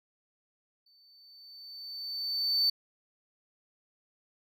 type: tone with exponential growth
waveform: triangle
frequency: 4535 Hz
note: C#8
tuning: 39 cents sharp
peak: -21 dBFS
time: 0.86-2.7 s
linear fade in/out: 5 ms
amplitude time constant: 400 ms
effects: none